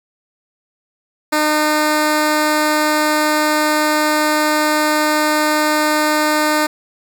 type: tone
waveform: 10% pulse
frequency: 304.2 Hz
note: D#4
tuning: 39 cents flat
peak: -5 dBFS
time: 1.32-6.67 s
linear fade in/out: 10 ms
effects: none